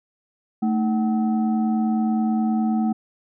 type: tone with frequency modulation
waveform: sine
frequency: 221.2 Hz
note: A3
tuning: 9 cents sharp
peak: -18 dBFS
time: 0.62-2.93 s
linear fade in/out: 10 ms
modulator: 532 Hz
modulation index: 0.57
effects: none

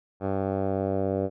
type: tone with low-pass filter sweep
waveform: 10% pulse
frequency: 97 Hz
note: G2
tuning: 18 cents flat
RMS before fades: -27 dBFS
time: 0.2-1.3 s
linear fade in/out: 50 ms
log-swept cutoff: 900 to 570 Hz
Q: 2.3
effects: none

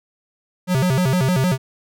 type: tone with vibrato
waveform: square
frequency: 154.7 Hz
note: D#3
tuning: 10 cents flat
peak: -16 dBFS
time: 0.67-1.58 s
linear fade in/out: 50 ms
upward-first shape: square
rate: 6.5 Hz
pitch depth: 280 cents each way
effects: none

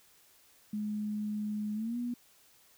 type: tone with pitch glide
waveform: sine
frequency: 210.5 to 241.8 Hz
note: G#3 to B3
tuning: +24 to -36 cents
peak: -32 dBFS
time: 0.73-2.14 s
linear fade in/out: 5 ms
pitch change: +240 cents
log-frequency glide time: 1.74-1.97 s
effects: white hiss -63 dBFS RMS until 2.77 s

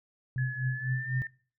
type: tone with tremolo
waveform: sine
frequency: 128 Hz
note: C3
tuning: 38 cents flat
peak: -25 dBFS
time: 0.36-1.22 s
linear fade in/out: 0 ms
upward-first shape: triangle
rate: 4 Hz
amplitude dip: 100%
type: tone with pitch glide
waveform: sine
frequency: 1703 to 1801.1 Hz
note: G#6 to A6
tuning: +43 to +40 cents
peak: -35 dBFS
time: 0.38-1.27 s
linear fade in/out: 2 ms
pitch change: +97 cents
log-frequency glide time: 0.69-1.11 s
effects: noise-tail reverb RT60 0.5 s tail -25 dB re dry

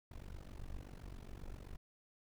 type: noise with amplitude modulation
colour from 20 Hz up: brown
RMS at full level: -45 dBFS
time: 0.11-1.77 s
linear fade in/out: 5 ms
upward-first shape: sine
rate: 47.6 Hz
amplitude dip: 95%
effects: none

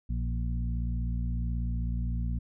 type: harmonic tone with a mistuned harmonic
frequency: 58.9 Hz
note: A#1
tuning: 19 cents sharp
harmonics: 1 / 2 / 3 / 4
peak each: -29 / -35 / -39 / -41 dBFS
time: 0.09-2.39 s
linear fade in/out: 10 ms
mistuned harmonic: 3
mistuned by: -27 cents
effects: none

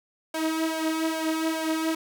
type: tone with flanger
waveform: sawtooth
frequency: 320 Hz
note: D#4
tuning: 49 cents sharp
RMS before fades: -27 dBFS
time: 0.34-1.95 s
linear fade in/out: 5 ms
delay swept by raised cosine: 1.8 to 4 ms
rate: 2.4 Hz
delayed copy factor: +0.7
effects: none

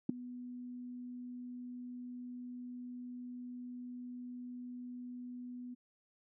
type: tone with ADSR envelope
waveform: sine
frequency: 246.9 Hz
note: B3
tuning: in tune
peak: -22 dBFS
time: 0.09-5.75 s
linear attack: 5 ms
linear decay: 5 ms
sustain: -21 dB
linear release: 18 ms
effects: tanh soft clip ceiling -20 dBFS

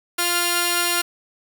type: tone pair together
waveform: 5% pulse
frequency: 348.8 / 1400 Hz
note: F4 / F6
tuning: -2 / +4 cents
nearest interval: 2 octaves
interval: 2406 cents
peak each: -10 dBFS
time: 0.18-1.02 s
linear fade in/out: 10 ms
effects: none

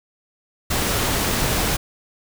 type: noise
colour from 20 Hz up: pink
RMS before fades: -21 dBFS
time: 0.7-1.77 s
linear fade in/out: 10 ms
effects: none

